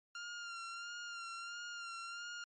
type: tone with vibrato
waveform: sawtooth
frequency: 1394 Hz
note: F6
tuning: 4 cents flat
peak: -40 dBFS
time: 0.15-2.44 s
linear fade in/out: 2 ms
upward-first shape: sine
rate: 1.5 Hz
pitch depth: 36 cents each way
effects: MP3 32 kbps